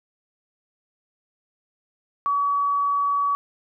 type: tone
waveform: sine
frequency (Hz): 1136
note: C#6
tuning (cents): +42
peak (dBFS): -19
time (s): 2.26-3.35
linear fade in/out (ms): 0
effects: none